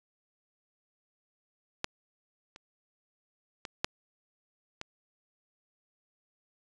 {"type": "clicks", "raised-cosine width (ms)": 0.2, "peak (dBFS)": [-12, -30, -21, -9, -20], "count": 5, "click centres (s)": [1.844, 2.561, 3.652, 3.845, 4.814], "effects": ["resampled to 22050 Hz"]}